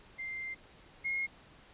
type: tone pair in turn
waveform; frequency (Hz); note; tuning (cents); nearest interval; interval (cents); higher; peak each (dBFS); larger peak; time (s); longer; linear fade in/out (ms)
sine; 2093 / 2151; C7 / C7; 0 / +47; unison; 47; second; -37 / -31; second; 0.18-0.55 / 1.04-1.27; first; 20
effects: pink hiss -58 dBFS RMS until 1.73 s + resampled to 8000 Hz